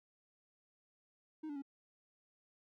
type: tone with pitch steps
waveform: triangle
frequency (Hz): 312 / 289.7 / 277.3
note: D#4 / D4 / C#4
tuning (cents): +5 / -24 / +1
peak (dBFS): -39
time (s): 1.43-1.622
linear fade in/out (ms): 10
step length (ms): 64
effects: none